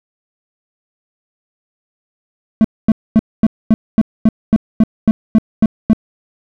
triangle tone bursts, 220 Hz, A3, in tune, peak -3 dBFS, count 13, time 2.61-5.932 s, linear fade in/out 0 ms, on 34 ms, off 240 ms, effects none

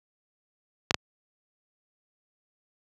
clicks, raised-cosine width 0.2 ms, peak -4 dBFS, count 2, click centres 0.909 / 0.944 s, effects high-pass 80 Hz 12 dB/octave

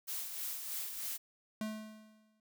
blue noise with tremolo, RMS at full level -39 dBFS, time 0.07-1.18 s, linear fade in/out 20 ms, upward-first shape sine, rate 3.2 Hz, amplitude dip 45%
square tone with exponential decay, 216.2 Hz, A3, 30 cents flat, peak -35 dBFS, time 1.61-2.4 s, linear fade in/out 2 ms, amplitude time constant 170 ms
effects none

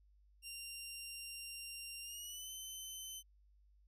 15% pulse tone with pitch glide, 2775 to 3061 Hz, F7 to G7, -12 to -42 cents, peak -39 dBFS, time 0.42-3.23 s, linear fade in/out 50 ms, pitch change +170 cents, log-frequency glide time 2.02-2.5 s, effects added 50 Hz sine -65 dBFS peak until 3.87 s

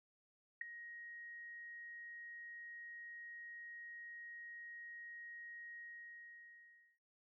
sine tone with ADSR envelope, 1882 Hz, A#6, 16 cents sharp, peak -35 dBFS, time 0.61-6.99 s, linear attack 5 ms, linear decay 7 ms, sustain -14 dB, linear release 1200 ms, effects none

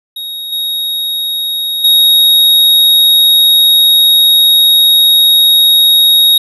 square tone with level steps, 3765 Hz, A#7, 16 cents sharp, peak -20 / -14 / -5 dBFS, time 0.16-6.38 s, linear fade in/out 5 ms, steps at 0.52 / 1.84 s, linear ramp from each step 5 ms, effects resampled to 32000 Hz

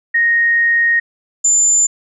sine tone pair in turn, 1864.7 / 7130 Hz, A#6 / A8, 0 / +22 cents, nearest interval octave + major seventh, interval 2322 cents, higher second, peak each -10 / -9 dBFS, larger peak second, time 0.14-1 / 1.44-1.87 s, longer first, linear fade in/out 10 ms, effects none

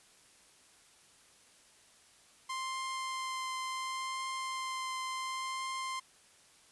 sawtooth tone with vibrato, 1046.5 Hz, C6, in tune, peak -32 dBFS, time 2.49-6 s, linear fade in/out 10 ms, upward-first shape triangle, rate 0.7 Hz, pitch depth 11 cents each way, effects white hiss -62 dBFS RMS until 6.71 s + resampled to 24000 Hz

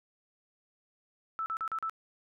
sine tone bursts, 1317 Hz, E6, 2 cents flat, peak -31 dBFS, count 5, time 1.39-1.896 s, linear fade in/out 0 ms, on 70 ms, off 39 ms, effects none

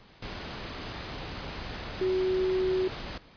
sine tone in noise, 372.9 Hz, F#4, 14 cents sharp, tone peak -24 dBFS, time 2.01-2.88 s, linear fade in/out 5 ms, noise pink, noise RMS -38 dBFS, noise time 0.22-3.18 s, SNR +11 dB, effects pink hiss -55 dBFS RMS until 3.36 s + resampled to 11025 Hz

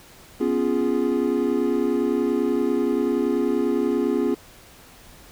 triangle chord, C# dominant seventh, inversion third, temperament equal with one note detuned, 246.9 / 277.2 / 348 / 415.3 Hz, B3 / C#4 / E#4 / G#4, 0 / 0 / -6 / 0 cents, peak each -23 dBFS, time 0.4-4.35 s, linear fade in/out 10 ms, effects pink hiss -48 dBFS RMS until 5.31 s

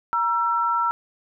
sine tone pair together, 945 / 1341.1 Hz, A#5 / E6, +23 / +29 cents, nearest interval tritone, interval 606 cents, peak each -23 / -21 dBFS, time 0.13-0.91 s, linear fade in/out 0 ms, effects none

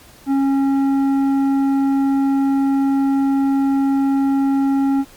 sine tone with tanh clipping, 273.7 Hz, C#4, 22 cents flat, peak -15 dBFS, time 0.26-5.05 s, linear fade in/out 50 ms, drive 9 dB, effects pink hiss -45 dBFS RMS until 5.16 s + MP3 96 kbps

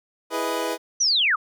25% pulse chord, E major seventh, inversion none, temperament equal, 329.6 / 415.3 / 493.9 / 622.3 Hz, E4 / G#4 / B4 / D#5, 0 / 0 / 0 / 0 cents, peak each -26 / -27 / -24 / -28 dBFS, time 0.3-0.78 s, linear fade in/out 50 ms
sine linear sweep, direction down, 6100 to 1108.7 Hz, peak -17 dBFS, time 1-1.36 s, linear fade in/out 10 ms
effects none

